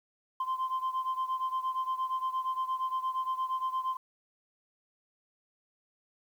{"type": "beating tone pair", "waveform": "sine", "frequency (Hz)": [1038, 1046.6], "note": ["C6", "C6"], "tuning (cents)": [-14, 0], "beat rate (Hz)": 8.6, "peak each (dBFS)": [-30, -33], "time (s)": [0.4, 3.97], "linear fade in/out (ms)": 5, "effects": ["tanh soft clip ceiling -26 dBFS", "10-bit"]}